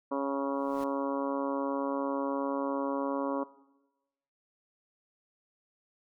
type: harmonic tone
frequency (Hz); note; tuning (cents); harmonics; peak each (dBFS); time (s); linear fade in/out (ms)
138.59; C#3; 0; 2 / 3 / 4 / 5 / 6 / 7 / 8 / 9 / 10; -33 / -39 / -34 / -45 / -44 / -37 / -39 / -50 / -50; 0.11-3.44; 10
type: noise with exponential growth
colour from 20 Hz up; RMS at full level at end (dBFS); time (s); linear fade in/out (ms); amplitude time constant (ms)
pink; -47; 0.47-0.84; 1; 80
effects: noise-tail reverb RT60 1.0 s tail -19 dB re dry